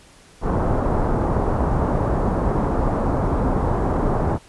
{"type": "low-pass noise", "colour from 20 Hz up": "pink", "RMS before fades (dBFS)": -20, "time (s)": [0.41, 4.39], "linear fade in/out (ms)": 50, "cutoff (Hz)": 1100, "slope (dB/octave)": 24, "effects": ["pink hiss -49 dBFS RMS until 4.48 s", "resampled to 24000 Hz"]}